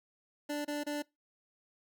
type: tone bursts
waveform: 25% pulse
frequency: 293.7 Hz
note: D4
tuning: in tune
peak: -30 dBFS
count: 3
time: 0.49-1.024 s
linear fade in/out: 10 ms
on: 160 ms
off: 27 ms
effects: noise-tail reverb RT60 0.2 s tail -23 dB re dry